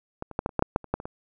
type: clicks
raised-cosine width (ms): 1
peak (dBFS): -18 / -25 / -11 / -10 / -28 / -8 / -6 / -7 / -27 / -10 / -24 / -20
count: 12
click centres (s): 0.224 / 0.313 / 0.391 / 0.461 / 0.492 / 0.593 / 0.624 / 0.761 / 0.843 / 0.94 / 1.001 / 1.055
effects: none